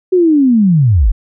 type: linear sweep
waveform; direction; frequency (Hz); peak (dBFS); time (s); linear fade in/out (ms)
sine; down; 377.1 to 36.03; -6; 0.12-1.12; 10
effects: none